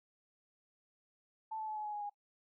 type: tone with pitch steps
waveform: sine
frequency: 880 / 869.9 / 859.9 / 850 / 840.3 / 830.6 / 821.1 Hz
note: A5 / A5 / A5 / G#5 / G#5 / G#5 / G#5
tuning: 0 / -20 / -40 / +40 / +20 / 0 / -20 cents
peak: -38 dBFS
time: 1.51-2.098 s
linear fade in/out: 10 ms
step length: 84 ms
effects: noise-tail reverb RT60 0.1 s tail -20 dB re dry